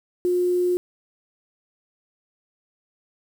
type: tone with quantisation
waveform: sine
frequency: 357.9 Hz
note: F4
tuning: 42 cents sharp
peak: -18 dBFS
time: 0.25-0.77 s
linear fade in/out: 0 ms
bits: 7
effects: none